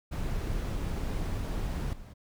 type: noise with level steps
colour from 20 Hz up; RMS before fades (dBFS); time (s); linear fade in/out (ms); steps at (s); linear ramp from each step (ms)
brown; -32 / -45; 0.11-2.14; 20; 1.93; 2
effects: none